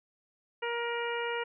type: harmonic tone with a mistuned harmonic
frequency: 471.5 Hz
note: A#4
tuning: 20 cents sharp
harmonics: 1 / 2 / 3 / 4 / 5 / 6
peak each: -34 / -37 / -39 / -40 / -41 / -42 dBFS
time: 0.62-1.44 s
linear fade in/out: 10 ms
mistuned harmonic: 6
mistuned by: +16 cents
effects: none